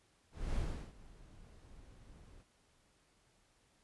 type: noise with ADSR envelope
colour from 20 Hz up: brown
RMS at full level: -36 dBFS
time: 0.31-2.44 s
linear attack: 240 ms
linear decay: 370 ms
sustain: -21 dB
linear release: 31 ms
effects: pink hiss -72 dBFS RMS until 3.83 s + resampled to 24000 Hz